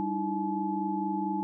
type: tone cluster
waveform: sine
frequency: 195.6 / 302.6 / 327 / 857 Hz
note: G3 / D#4 / E4 / A5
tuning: -4 / -48 / -14 / -46 cents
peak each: -33 / -34 / -35 / -32 dBFS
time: 0-1.43 s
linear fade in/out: 0 ms
effects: none